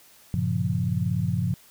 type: chord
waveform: sine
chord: G half-diminished seventh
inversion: none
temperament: equal with one note detuned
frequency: 97.6 / 116.54 / 138.59 / 174.61 Hz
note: G2 / Bb2 / Db3 / F3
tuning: -7 / 0 / 0 / 0 cents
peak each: -28 / -28 / -29 / -27 dBFS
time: 0.34-1.54 s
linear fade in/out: 0 ms
effects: white hiss -54 dBFS RMS until 1.7 s